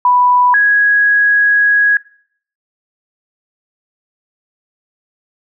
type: tone pair in turn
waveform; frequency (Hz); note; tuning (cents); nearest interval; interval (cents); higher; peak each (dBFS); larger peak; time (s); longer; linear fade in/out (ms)
sine; 987.8 / 1661.3; B5 / G#6; 0 / 0; major sixth; 900; second; -7; neither; 0.05-0.54 / 0.54-1.97; second; 2
effects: noise-tail reverb RT60 0.6 s tail -22 dB re dry